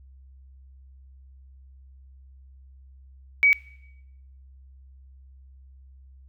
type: tone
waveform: sine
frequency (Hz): 2268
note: C#7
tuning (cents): +39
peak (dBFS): -14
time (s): 3.43-3.53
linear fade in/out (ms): 0
effects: noise-tail reverb RT60 0.9 s tail -21 dB re dry + added 66 Hz sine -47 dBFS peak until 6.28 s